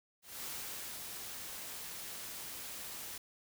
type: noise with ADSR envelope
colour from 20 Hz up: white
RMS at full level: -42 dBFS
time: 0.22-3.18 s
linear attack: 220 ms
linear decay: 540 ms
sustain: -3 dB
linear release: 4 ms
effects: none